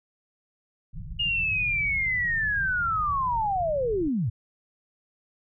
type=low-pass noise; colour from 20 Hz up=pink; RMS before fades=-37 dBFS; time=0.93-4.09 s; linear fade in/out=20 ms; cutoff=180 Hz; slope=96 dB/octave
type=linear sweep; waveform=sine; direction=down; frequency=2858 to 92.5 Hz; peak=-23 dBFS; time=1.19-4.3 s; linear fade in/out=10 ms
effects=none